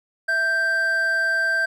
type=tone pair together; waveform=triangle; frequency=660 / 1569.8 Hz; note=E5 / G6; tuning=+2 / +2 cents; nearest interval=octave + minor third; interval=1500 cents; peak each=-28 / -17 dBFS; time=0.28-1.66 s; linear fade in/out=10 ms; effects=none